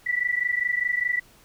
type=tone pair together; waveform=sine; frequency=1950.6 / 1975.5 Hz; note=B6 / B6; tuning=-22 / 0 cents; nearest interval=unison; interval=22 cents; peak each=-25 dBFS; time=0.06-1.2 s; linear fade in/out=10 ms; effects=pink hiss -55 dBFS RMS until 1.44 s